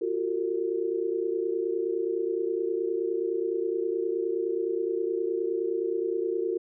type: tone cluster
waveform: sine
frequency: 349.4 / 379 / 453.7 Hz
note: F4 / F#4 / A#4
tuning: +1 / +42 / -47 cents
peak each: -30 dBFS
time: 0.01-6.58 s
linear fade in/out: 10 ms
effects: none